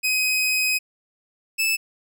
sawtooth tone pair in turn, 2519 / 2624 Hz, D#7 / E7, +21 / -9 cents, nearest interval minor second, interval 70 cents, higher second, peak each -16 dBFS, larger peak neither, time 0.03-0.79 / 1.58-1.77 s, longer first, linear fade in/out 20 ms, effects none

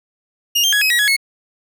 30% pulse tone with pitch steps, 2839 / 3173 / 1671 / 2545 / 1912 / 1680 / 2186 Hz, F7 / G7 / G#6 / D#7 / A#6 / G#6 / C#7, +28 / +20 / +10 / +39 / +43 / +19 / -25 cents, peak -10 dBFS, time 0.55-1.166 s, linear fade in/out 10 ms, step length 88 ms, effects none

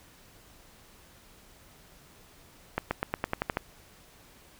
accelerating click train, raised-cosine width 0.5 ms, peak -12 dBFS, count 9, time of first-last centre 2.78-3.571 s, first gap 130 ms, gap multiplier 0.92, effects pink hiss -56 dBFS RMS until 4.59 s

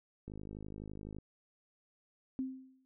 click train, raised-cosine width 3 ms, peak -33 dBFS, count 48, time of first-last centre 0.28-1.186 s, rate 51.9 Hz
sine tone with exponential decay, 261.6 Hz, C4, in tune, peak -31 dBFS, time 2.39-2.85 s, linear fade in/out 0 ms, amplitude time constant 98 ms
effects none

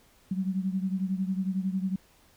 sine beating tone pair, 186.7 / 197.7 Hz, F#3 / G3, +16 / +15 cents, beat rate 11 Hz, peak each -28 / -32 dBFS, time 0.31-1.96 s, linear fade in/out 5 ms, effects pink hiss -61 dBFS RMS until 2.36 s

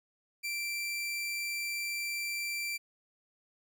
sawtooth tone, 2349 Hz, D7, in tune, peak -30 dBFS, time 0.43-2.78 s, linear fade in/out 20 ms, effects none

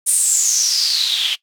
white noise with band-pass filter sweep, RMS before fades -17 dBFS, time 0.06-1.36 s, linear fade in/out 20 ms, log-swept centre 9500 to 3000 Hz, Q 8.3, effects noise-tail reverb RT60 0.1 s tail -19 dB re dry

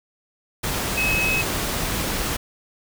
sine tone in noise, 2566 Hz, E7, 47 cents flat, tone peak -20 dBFS, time 0.97-1.42 s, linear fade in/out 10 ms, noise pink, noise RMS -25 dBFS, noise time 0.63-2.37 s, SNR +2 dB, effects none

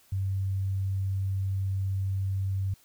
sine tone, 96.5 Hz, G2, 27 cents flat, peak -26 dBFS, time 0.12-2.74 s, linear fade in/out 5 ms, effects white hiss -61 dBFS RMS until 2.84 s

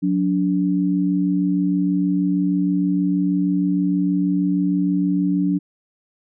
sine tone pair together, 182.15 / 288.5 Hz, F#3 / D4, -27 / -31 cents, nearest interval minor sixth, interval 796 cents, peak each -19 dBFS, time 0.02-5.59 s, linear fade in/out 20 ms, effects none

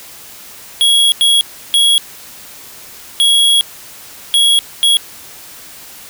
square tone bursts at uneven times, 3322 Hz, G#7, in tune, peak -8 dBFS, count 6, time 0.81-1.12 / 1.21-1.41 / 1.74-1.98 / 3.2-3.61 / 4.34-4.59 / 4.83-4.97 s, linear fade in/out 0 ms, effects white hiss -35 dBFS RMS until 6.09 s

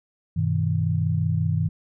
sine chord, G augmented, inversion none, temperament equal with one note detuned, 98 / 123.47 / 158.74 Hz, G2 / B2 / D#3, 0 / 0 / +35 cents, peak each -24 / -27 / -23 dBFS, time 0.36-1.69 s, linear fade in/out 10 ms, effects none

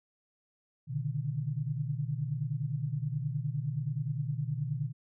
sine tone cluster, 121.8 / 143.1 / 152.7 Hz, B2 / D3 / D#3, -24 / -45 / -32 cents, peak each -35 / -35 / -35 dBFS, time 0.87-4.93 s, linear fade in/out 50 ms, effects none

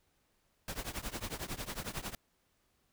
pink noise with tremolo, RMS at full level -37 dBFS, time 0.68-2.15 s, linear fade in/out 2 ms, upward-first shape triangle, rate 11 Hz, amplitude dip 95%, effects pink hiss -75 dBFS RMS until 2.92 s

